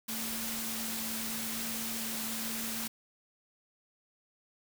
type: tone in noise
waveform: sine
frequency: 225.2 Hz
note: A3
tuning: 40 cents sharp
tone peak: -41 dBFS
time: 0.08-2.88 s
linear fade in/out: 10 ms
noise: white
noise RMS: -37 dBFS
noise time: 0.08-2.88 s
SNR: -7 dB
effects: none